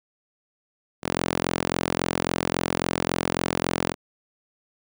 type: tone with high-pass filter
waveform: sawtooth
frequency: 43.65 Hz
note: F1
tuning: in tune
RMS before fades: -26 dBFS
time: 1.02-3.95 s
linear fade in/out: 50 ms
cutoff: 230 Hz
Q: 0.72
effects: none